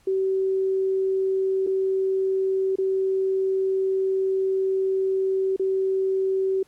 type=tone with dropouts; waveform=sine; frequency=382.4 Hz; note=G4; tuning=43 cents flat; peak=-20 dBFS; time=0.07-6.63 s; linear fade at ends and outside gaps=5 ms; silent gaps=1.666-1.671 / 2.757-2.784 / 5.563-5.595 s; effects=pink hiss -61 dBFS RMS until 6.67 s + low-pass 12000 Hz 12 dB/octave